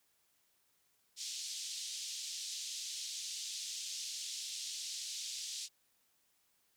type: band-pass noise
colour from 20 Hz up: white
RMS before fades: -43 dBFS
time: 1.16-5.69 s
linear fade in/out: 50 ms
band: 3300 to 7100 Hz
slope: 24 dB/octave
effects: white hiss -75 dBFS RMS until 6.76 s